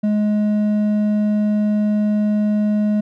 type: tone with hard clipping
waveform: sine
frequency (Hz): 210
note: G#3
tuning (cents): +19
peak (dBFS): -16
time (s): 0.03-3.01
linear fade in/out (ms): 10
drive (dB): 5
effects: none